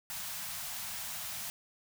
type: band-stop noise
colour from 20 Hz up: white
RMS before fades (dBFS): -40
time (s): 0.1-1.5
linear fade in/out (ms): 0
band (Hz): 230 to 610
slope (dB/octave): 96
effects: none